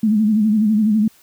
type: tone with vibrato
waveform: sine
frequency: 214.3 Hz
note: A3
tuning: 45 cents flat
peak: -12 dBFS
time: 0.03-1.08 s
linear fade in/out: 5 ms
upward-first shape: sine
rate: 12 Hz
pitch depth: 74 cents each way
effects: white hiss -52 dBFS RMS until 1.22 s